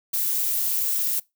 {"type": "noise with amplitude modulation", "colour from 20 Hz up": "violet", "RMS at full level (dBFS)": -22, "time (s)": [0.13, 1.2], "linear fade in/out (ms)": 10, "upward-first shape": "sine", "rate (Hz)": 292, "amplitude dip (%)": 45, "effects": ["noise-tail reverb RT60 0.2 s tail -22 dB re dry"]}